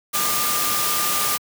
sine tone in noise, 1201 Hz, D6, 38 cents sharp, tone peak -26 dBFS, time 0.13-1.38 s, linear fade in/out 20 ms, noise white, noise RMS -22 dBFS, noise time 0.13-1.38 s, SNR -7 dB, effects high-pass 100 Hz 12 dB/octave

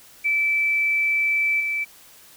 sine tone with level steps, 2319 Hz, D7, 22 cents flat, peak -18 / -22 dBFS, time 0.24-1.85 s, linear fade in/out 20 ms, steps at 1.6 s, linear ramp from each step 5 ms, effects white hiss -49 dBFS RMS until 2.36 s

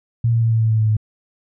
sine tone with pitch steps, 116.54 / 115.27 / 114.01 / 112.77 / 111.53 / 110.32 / 109.11 / 107.92 Hz, A#2 / A#2 / A#2 / A2 / A2 / A2 / A2 / A2, 0 / -19 / -38 / +43 / +24 / +5 / -14 / -33 cents, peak -13 dBFS, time 0.24-0.968 s, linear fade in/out 5 ms, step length 91 ms, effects none

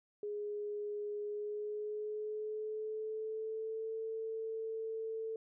sine tone with pitch glide, 415.3 to 445.1 Hz, G#4 to A4, 0 to +20 cents, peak -37 dBFS, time 0.23-5.36 s, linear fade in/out 2 ms, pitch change +120 cents, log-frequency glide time 1.23-3.95 s, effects none

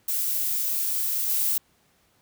violet noise with level steps, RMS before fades -26 / -24 dBFS, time 0.08-1.58 s, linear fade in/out 5 ms, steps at 1.29 s, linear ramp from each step 5 ms, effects pink hiss -64 dBFS RMS until 2.21 s + high-pass 60 Hz 12 dB/octave

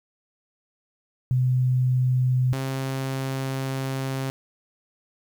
sine / sawtooth tone pair in turn, 127.1 / 133.68 Hz, C3 / C3, -50 / +38 cents, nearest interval minor second, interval 88 cents, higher second, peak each -18 / -22 dBFS, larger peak first, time 1.31-2.53 / 2.53-4.3 s, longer second, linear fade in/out 0 ms, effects 9-bit

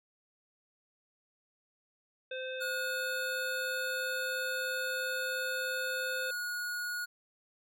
harmonic tone, 517 Hz, C5, 21 cents flat, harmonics 1 / 3 / 5 / 7, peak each -38 / -43 / -45 / -46 dBFS, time 2.31-6.31 s, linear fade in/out 5 ms
square tone, 1448 Hz, F#6, 38 cents flat, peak -35 dBFS, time 2.6-7.06 s, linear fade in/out 20 ms
effects none

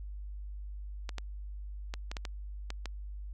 clicks, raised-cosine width 0.2 ms, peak -21 dBFS, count 8, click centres 1.092 / 1.183 / 1.939 / 2.115 / 2.168 / 2.252 / 2.704 / 2.857 s, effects added 50 Hz sine -39 dBFS peak until 3.33 s

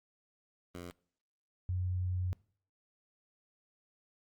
10% pulse / sine tone pair in turn, 87.6 / 91.04 Hz, F2 / F#2, +6 / -28 cents, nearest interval minor second, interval 66 cents, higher second, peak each -35 / -31 dBFS, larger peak second, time 0.75-0.91 / 1.69-2.33 s, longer second, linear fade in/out 0 ms, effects noise-tail reverb RT60 0.5 s tail -23 dB re dry + Opus 32 kbps

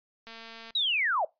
click train, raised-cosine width 0.2 ms, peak -28 dBFS, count 100, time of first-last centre 0.27-0.706 s, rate 227 Hz
sine linear sweep, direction down, 3951 to 554.4 Hz, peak -24 dBFS, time 0.75-1.25 s, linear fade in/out 5 ms
effects noise-tail reverb RT60 0.2 s tail -22 dB re dry + resampled to 11025 Hz

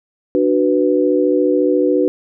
sine chord, B minor, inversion first, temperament just, 296.3 / 370.4 / 493.9 Hz, D4 / F#4 / B4, +15 / +2 / 0 cents, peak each -16 dBFS, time 0.35-2.08 s, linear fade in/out 0 ms, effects none

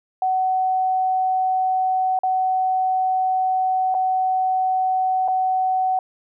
sine tone with dropouts, 750 Hz, F#5, 23 cents sharp, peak -17 dBFS, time 0.22-5.99 s, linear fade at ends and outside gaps 2 ms, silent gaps 2.19-2.234 / 3.943-3.948 / 5.279-5.283 s, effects none

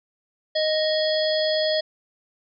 harmonic tone with a mistuned harmonic, 622.3 Hz, D#5, in tune, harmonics 1 / 3 / 5 / 7 / 8, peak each -21 / -32 / -29 / -29 / -31 dBFS, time 0.55-1.81 s, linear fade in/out 10 ms, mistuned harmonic 5, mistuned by +120 cents, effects none

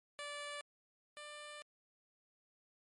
10% pulse tone pair in turn, 582 / 593.5 Hz, D5 / D5, -16 / +18 cents, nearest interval unison, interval 34 cents, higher second, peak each -35 / -40 dBFS, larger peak first, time 0.19-0.61 / 1.17-1.62 s, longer second, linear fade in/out 0 ms, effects MP3 48 kbps

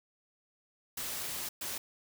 white noise bursts at uneven times, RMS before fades -38 dBFS, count 2, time 0.97-1.49 / 1.61-1.78 s, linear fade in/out 5 ms, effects none

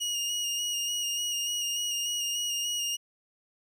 25% pulse tone with vibrato, 2867 Hz, F7, 45 cents sharp, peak -25 dBFS, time 0-2.97 s, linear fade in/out 20 ms, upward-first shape square, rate 3.4 Hz, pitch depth 20 cents each way, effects none

